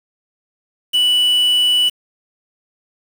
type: tone with quantisation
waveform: triangle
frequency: 2960 Hz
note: F#7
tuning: in tune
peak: -10 dBFS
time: 0.93-1.9 s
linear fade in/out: 20 ms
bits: 5
effects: none